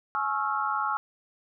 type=tone cluster; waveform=sine; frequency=845 / 1097 / 1300 / 1380 Hz; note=G#5 / C#6 / E6 / F6; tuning=+30 / -18 / -24 / -21 cents; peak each=-31 dBFS; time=0.15-0.97 s; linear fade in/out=0 ms; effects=none